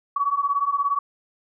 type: beating tone pair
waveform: sine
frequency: 1120 / 1137 Hz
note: C#6 / C#6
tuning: +18 / +44 cents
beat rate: 17 Hz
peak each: -24 / -22 dBFS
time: 0.16-0.99 s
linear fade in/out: 5 ms
effects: none